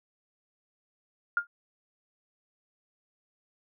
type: tone with exponential decay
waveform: sine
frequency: 1410 Hz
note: F6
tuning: 16 cents sharp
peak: -19 dBFS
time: 1.37-1.47 s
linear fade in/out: 2 ms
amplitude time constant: 20 ms
effects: none